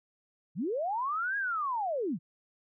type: linear two-way sweep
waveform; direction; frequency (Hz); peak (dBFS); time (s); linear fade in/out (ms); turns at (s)
sine; up then down; 130.7 to 1661.2 to 130.7; -29; 0.55-2.19; 50; 1.37
effects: none